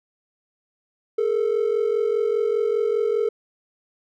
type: ring-modulated tone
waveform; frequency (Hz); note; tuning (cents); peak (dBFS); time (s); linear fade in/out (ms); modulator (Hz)
triangle; 440; A4; 0; -13; 1.18-3.29; 5; 22.5
effects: tanh soft clip ceiling -12 dBFS